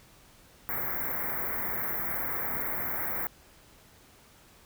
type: band-stop noise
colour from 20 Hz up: white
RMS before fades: -32 dBFS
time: 0.69-3.27 s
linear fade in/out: 0 ms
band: 2200 to 13000 Hz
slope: 96 dB/octave
effects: pink hiss -57 dBFS RMS until 4.65 s